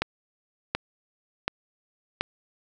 click train, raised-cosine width 0.3 ms, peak -8 dBFS, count 4, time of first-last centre 0.02-2.21 s, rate 1.37 Hz, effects none

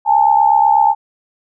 sine tone pair together, 820.9 / 889 Hz, G#5 / A5, -20 / +18 cents, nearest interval minor second, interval 138 cents, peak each -11 dBFS, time 0.05-0.95 s, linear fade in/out 50 ms, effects none

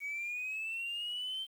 sine linear sweep, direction up, 2239 to 3136 Hz, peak -34 dBFS, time 0-1.47 s, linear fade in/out 50 ms, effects tanh soft clip ceiling -33 dBFS + 10-bit

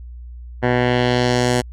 10% pulse tone with low-pass filter sweep, 123.47 Hz, B2, in tune, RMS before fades -17 dBFS, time 0.62-1.62 s, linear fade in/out 20 ms, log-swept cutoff 1700 to 9200 Hz, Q 1.4, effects added 60 Hz sine -32 dBFS peak until 1.72 s

